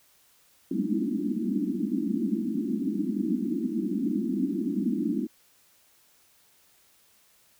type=band-pass noise; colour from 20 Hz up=pink; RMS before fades=-28 dBFS; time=0.71-5.27 s; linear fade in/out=5 ms; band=190 to 340 Hz; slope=96 dB/octave; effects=white hiss -62 dBFS RMS until 7.59 s